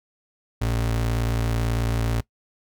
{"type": "ring-modulated tone", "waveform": "square", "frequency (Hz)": 84.1, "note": "E2", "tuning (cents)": 35, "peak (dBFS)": -19, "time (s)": [0.61, 2.21], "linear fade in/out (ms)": 10, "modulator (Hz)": 29.1, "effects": ["noise-tail reverb RT60 0.1 s tail -20 dB re dry"]}